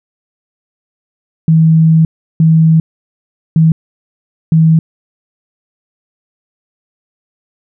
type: tone bursts at uneven times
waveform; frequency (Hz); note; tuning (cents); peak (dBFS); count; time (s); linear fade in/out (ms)
sine; 160.9; E3; -42; -4; 4; 1.48-2.05 / 2.4-2.8 / 3.56-3.72 / 4.52-4.79; 2
effects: none